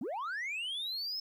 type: linear sweep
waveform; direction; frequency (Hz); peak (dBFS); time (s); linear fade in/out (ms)
sine; up; 192.8 to 5280; -32; 0.01-1.2; 5
effects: tanh soft clip ceiling -34 dBFS + 12-bit